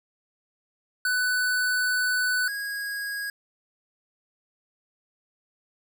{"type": "tone pair in turn", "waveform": "square", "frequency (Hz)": [1495, 1646.8], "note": ["F#6", "G#6"], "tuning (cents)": [17, -15], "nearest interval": "major second", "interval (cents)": 168, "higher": "second", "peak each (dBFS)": [-23, -30], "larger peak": "first", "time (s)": [[1.05, 2.48], [2.48, 3.3]], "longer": "first", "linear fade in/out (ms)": 2, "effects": []}